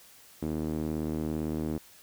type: tone with band-pass filter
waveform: sawtooth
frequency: 77.78 Hz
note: D#2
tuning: in tune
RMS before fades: -32 dBFS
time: 0.42-1.78 s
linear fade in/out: 5 ms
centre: 290 Hz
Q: 1.8
effects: white hiss -55 dBFS RMS until 2.02 s